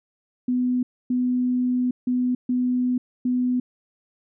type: tone bursts at uneven times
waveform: sine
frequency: 249.6 Hz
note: B3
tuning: 19 cents sharp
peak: -19 dBFS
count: 5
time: 0.48-0.83 / 1.1-1.91 / 2.07-2.35 / 2.49-2.98 / 3.25-3.6 s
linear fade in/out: 5 ms
effects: none

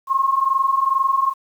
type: tone pair together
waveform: sine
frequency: 1059.7 / 1082 Hz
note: C6 / C#6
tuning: +22 / -42 cents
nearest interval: unison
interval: 36 cents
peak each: -20 / -17 dBFS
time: 0.07-1.34 s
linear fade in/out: 50 ms
effects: 8-bit

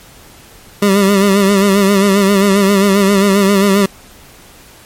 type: tone with vibrato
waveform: 25% pulse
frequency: 198.2 Hz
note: G3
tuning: 19 cents sharp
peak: -4 dBFS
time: 0.82-3.86 s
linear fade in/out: 5 ms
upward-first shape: sine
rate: 7.5 Hz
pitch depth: 60 cents each way
effects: pink hiss -40 dBFS RMS until 4.85 s + MP3 64 kbps

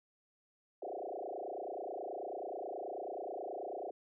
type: tone with frequency modulation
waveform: sine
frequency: 555 Hz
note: C#5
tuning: 2 cents sharp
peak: -39 dBFS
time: 0.82-3.91 s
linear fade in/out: 5 ms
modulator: 29.3 Hz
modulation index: 6.8
effects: none

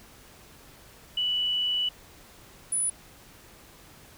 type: tone pair in turn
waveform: sine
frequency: 2960 / 9956 Hz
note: F#7 / D#9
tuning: 0 / 0 cents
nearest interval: octave + major sixth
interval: 2100 cents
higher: second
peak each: -24 dBFS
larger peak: neither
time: 1.17-1.89 / 2.72-2.9 s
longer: first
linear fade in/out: 5 ms
effects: pink hiss -52 dBFS RMS until 4.17 s

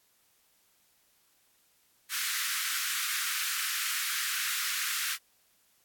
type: high-pass noise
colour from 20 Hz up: pink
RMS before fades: -32 dBFS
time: 2.09-5.18 s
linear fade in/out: 50 ms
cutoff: 1300 Hz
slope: 48 dB/octave
effects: white hiss -68 dBFS RMS until 5.84 s + AAC 64 kbps

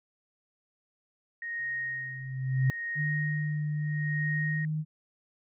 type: tone with tremolo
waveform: sine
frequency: 1866 Hz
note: A#6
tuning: 1 cent sharp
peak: -30 dBFS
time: 1.42-4.65 s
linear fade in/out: 2 ms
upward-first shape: sine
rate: 0.77 Hz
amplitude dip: 90%
type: tone with exponential growth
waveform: sine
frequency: 130.81 Hz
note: C3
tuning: in tune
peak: -20 dBFS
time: 1.59-2.7 s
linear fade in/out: 0 ms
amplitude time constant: 240 ms
type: tone with pitch glide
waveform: sine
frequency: 150.1 to 154.77 Hz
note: D3 to D#3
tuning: +38 to -9 cents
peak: -28 dBFS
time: 2.95-4.85 s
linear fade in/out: 50 ms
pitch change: +53 cents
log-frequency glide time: 4.14-4.65 s
effects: none

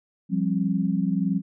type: chord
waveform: sine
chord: F suspended second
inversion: none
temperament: equal with one note detuned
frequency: 174.61 / 196 / 266.8 Hz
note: F3 / G3 / C4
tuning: 0 / 0 / +34 cents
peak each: -25 / -24 / -28 dBFS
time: 0.29-1.42 s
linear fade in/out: 50 ms
effects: none

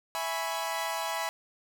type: chord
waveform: sawtooth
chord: C# minor seventh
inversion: first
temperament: equal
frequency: 659.3 / 830.6 / 987.8 / 1108.7 Hz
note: E5 / G#5 / B5 / C#6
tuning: 0 / 0 / 0 / 0 cents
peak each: -32 / -32 / -31 / -37 dBFS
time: 0.15-1.29 s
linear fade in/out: 0 ms
effects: none

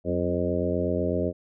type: harmonic tone with a mistuned harmonic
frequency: 88 Hz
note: F2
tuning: 14 cents sharp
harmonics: 1 / 2 / 3 / 4 / 5 / 6 / 7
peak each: -31 / -31 / -31 / -31 / -31 / -31 / -31 dBFS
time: 0.04-1.33 s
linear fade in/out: 50 ms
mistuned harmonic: 2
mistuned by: +54 cents
effects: none

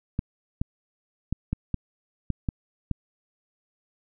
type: clicks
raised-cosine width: 5 ms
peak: -13 dBFS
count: 8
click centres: 0.191 / 0.615 / 1.326 / 1.53 / 1.743 / 2.303 / 2.488 / 2.913 s
effects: none

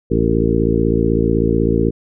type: harmonic tone with a mistuned harmonic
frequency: 56 Hz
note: A1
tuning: 31 cents sharp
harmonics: 1 / 2 / 3 / 4 / 5 / 6 / 7 / 8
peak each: -21 / -21 / -21 / -21 / -21 / -21 / -21 / -21 dBFS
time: 0.1-1.91 s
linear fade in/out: 20 ms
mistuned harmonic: 8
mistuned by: +41 cents
effects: none

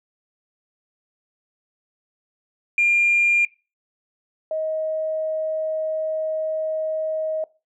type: tone pair in turn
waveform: sine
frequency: 2400 / 629.8 Hz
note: D7 / D#5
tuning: +37 / +21 cents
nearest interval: octave + major seventh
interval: 2316 cents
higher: first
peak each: -14 / -22 dBFS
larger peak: first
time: 2.78-3.45 / 4.51-7.44 s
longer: second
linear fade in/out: 2 ms
effects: noise-tail reverb RT60 0.3 s tail -21 dB re dry + tanh soft clip ceiling -10 dBFS

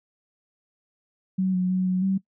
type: tone with pitch steps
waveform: sine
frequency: 187.8 / 182.9 / 185.4 / 184.3 / 192.1 Hz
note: F#3 / F#3 / F#3 / F#3 / G3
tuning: +26 / -20 / +4 / -7 / -35 cents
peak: -20 dBFS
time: 1.38-2.18 s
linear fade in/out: 10 ms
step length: 160 ms
effects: noise-tail reverb RT60 0.1 s tail -20 dB re dry

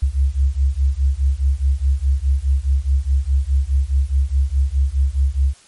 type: beating tone pair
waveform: sine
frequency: 65.8 / 70.6 Hz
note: C2 / C#2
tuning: +10 / +32 cents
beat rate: 4.8 Hz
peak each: -17 dBFS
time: 0.02-5.54 s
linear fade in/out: 10 ms
effects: white hiss -49 dBFS RMS until 5.67 s + MP3 48 kbps

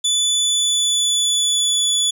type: tone with pitch glide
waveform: 25% pulse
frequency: 3475 to 3441 Hz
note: A7 to A7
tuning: -22 to -39 cents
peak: -11 dBFS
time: 0.04-2.11 s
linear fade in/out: 10 ms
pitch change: -17 cents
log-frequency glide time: 0.41-1.85 s
effects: none

